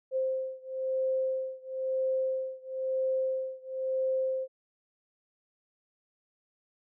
sine beating tone pair, 523.3 / 524.3 Hz, C5 / C5, 0 / +3 cents, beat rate 1 Hz, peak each -31 / -32 dBFS, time 0.11-4.48 s, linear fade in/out 50 ms, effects none

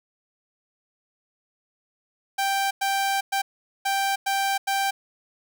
sawtooth tone bursts at uneven times, 785 Hz, G5, 2 cents sharp, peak -18 dBFS, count 6, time 2.38-2.71 / 2.81-3.21 / 3.32-3.42 / 3.85-4.16 / 4.26-4.58 / 4.67-4.91 s, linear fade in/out 10 ms, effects none

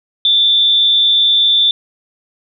sine tone with amplitude modulation, 3546 Hz, A7, 13 cents sharp, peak -6 dBFS, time 0.25-1.71 s, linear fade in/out 2 ms, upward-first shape sine, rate 225 Hz, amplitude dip 50%, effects none

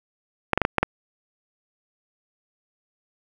clicks, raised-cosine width 0.5 ms, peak -3 dBFS, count 6, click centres 0.533 / 0.576 / 0.617 / 0.651 / 0.783 / 0.83 s, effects 7-bit

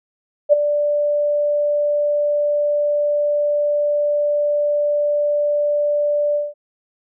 sine tone with ADSR envelope, 587.3 Hz, D5, in tune, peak -5 dBFS, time 0.49-6.54 s, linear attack 38 ms, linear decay 13 ms, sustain -10 dB, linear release 190 ms, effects none

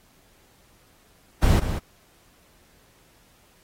brown noise with echo, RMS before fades -17 dBFS, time 1.42-1.6 s, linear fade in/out 10 ms, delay 190 ms, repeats 1, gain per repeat -9 dB, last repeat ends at 1.79 s, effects pink hiss -59 dBFS RMS until 3.63 s + AAC 48 kbps

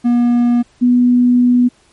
triangle / sine tone pair in turn, 240.3 / 245.8 Hz, B3 / B3, -47 / -8 cents, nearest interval unison, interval 39 cents, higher second, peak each -7 dBFS, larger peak neither, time 0.04-0.63 / 0.81-1.69 s, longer second, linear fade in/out 20 ms, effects pink hiss -52 dBFS RMS until 1.92 s + MP3 48 kbps

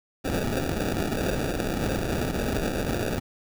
violet noise with sample-and-hold, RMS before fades -27 dBFS, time 0.24-3.2 s, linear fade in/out 20 ms, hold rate 1050 Hz, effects none

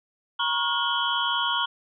sine tone cluster, 951 / 1095 / 1422 / 3055 / 3314 Hz, A#5 / C#6 / F6 / G7 / G#7, +34 / -22 / +31 / -45 / -4 cents, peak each -29 dBFS, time 0.39-1.66 s, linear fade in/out 10 ms, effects none

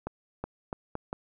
accelerating click train, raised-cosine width 1 ms, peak -19 dBFS, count 5, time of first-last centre 0.07-1.129 s, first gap 370 ms, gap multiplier 0.78, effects none

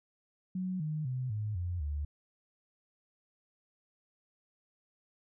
sine tone with pitch steps, 185 / 153.78 / 127.83 / 106.25 / 88.32 / 73.42 Hz, F#3 / D#3 / C3 / G#2 / F2 / D2, 0 / -20 / -40 / +40 / +20 / 0 cents, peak -32 dBFS, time 0.55-2.05 s, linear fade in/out 5 ms, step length 250 ms, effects none

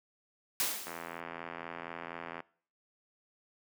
white noise with exponential decay, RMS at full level -29 dBFS, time 0.6-1.2 s, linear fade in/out 0 ms, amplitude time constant 130 ms
click train, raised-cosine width 0.5 ms, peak -25 dBFS, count 130, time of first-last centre 0.87-2.404 s, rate 84.1 Hz
effects noise-tail reverb RT60 0.5 s tail -22 dB re dry + high-pass 200 Hz 12 dB/octave

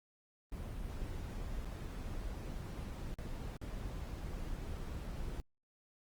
brown noise with dropouts, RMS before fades -42 dBFS, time 0.52-5.4 s, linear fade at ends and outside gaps 0 ms, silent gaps 1.646-1.656 / 3.141-3.187 / 3.568-3.615 s, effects Opus 24 kbps

